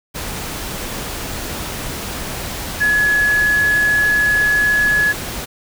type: tone in noise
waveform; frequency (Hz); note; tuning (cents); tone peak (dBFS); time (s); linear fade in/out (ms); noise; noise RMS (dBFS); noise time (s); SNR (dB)
sine; 1694; G#6; +34; -12; 2.8-5.13; 20; pink; -26; 0.14-5.46; +11
effects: none